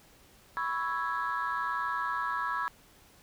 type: chord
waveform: sine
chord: C# minor seventh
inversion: third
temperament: equal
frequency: 987.8 / 1108.7 / 1318.5 / 1661.2 Hz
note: B5 / C#6 / E6 / G#6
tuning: 0 / 0 / 0 / 0 cents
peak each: -34 dBFS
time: 0.57-2.68 s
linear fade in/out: 0 ms
effects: tanh soft clip ceiling -23 dBFS + pink hiss -59 dBFS RMS until 3.22 s